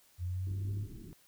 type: linear sweep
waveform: sine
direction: up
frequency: 87.6 to 103.83 Hz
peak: -33 dBFS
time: 0.18-0.87 s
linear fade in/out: 50 ms
type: low-pass noise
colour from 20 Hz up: pink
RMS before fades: -48 dBFS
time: 0.47-1.13 s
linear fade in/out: 0 ms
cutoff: 400 Hz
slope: 96 dB/octave
effects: white hiss -65 dBFS RMS until 1.27 s